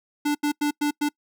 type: tone bursts at uneven times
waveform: square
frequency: 293.7 Hz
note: D4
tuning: in tune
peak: -21 dBFS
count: 5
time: 0.25-0.35 / 0.43-0.52 / 0.61-0.71 / 0.81-0.91 / 1.01-1.09 s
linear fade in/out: 10 ms
effects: noise-tail reverb RT60 0.1 s tail -25 dB re dry